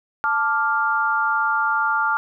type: chord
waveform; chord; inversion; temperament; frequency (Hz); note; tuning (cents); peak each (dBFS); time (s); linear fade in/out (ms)
sine; D minor; second; equal; 880 / 1174.7 / 1396.9; A5 / D6 / F6; 0 / 0 / 0; -23 / -24 / -20; 0.24-2.17; 0
effects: none